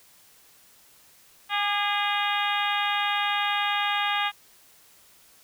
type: harmonic tone with a mistuned harmonic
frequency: 410 Hz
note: G#4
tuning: 22 cents flat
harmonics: 2 / 3 / 4 / 5 / 6 / 7 / 8 / 9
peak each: -28 / -30 / -31 / -32 / -33 / -33 / -34 / -35 dBFS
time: 1.49-4.32 s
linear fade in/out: 50 ms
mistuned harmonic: 3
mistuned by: -30 cents
effects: white hiss -56 dBFS RMS until 5.43 s